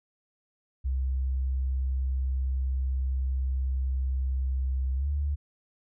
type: tone with pitch glide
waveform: sine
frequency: 65.41 to 72.16 Hz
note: C2 to D2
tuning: 0 to -30 cents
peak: -25 dBFS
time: 0.84-5.36 s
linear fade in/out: 20 ms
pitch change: +170 cents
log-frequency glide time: 4.96-5.08 s
effects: none